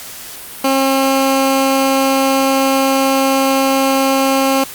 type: tone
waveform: 15% pulse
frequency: 269.2 Hz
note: C4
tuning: 49 cents sharp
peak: -5 dBFS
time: 0.64-4.64 s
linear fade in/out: 5 ms
effects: white hiss -31 dBFS RMS until 4.74 s + Opus 48 kbps